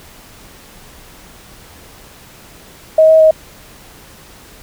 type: tone with pitch steps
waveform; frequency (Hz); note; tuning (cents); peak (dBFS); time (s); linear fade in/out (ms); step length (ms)
sine; 633 / 638 / 631; D#5 / D#5 / D#5; +30 / +43 / +24; -4; 2.98-3.31; 5; 110
effects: pink hiss -40 dBFS RMS until 4.62 s